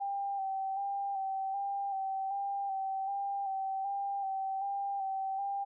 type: tone with vibrato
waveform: sine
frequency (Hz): 784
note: G5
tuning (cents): 0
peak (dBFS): -32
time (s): 0-5.65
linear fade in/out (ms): 20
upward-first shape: square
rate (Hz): 1.3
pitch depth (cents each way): 26
effects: none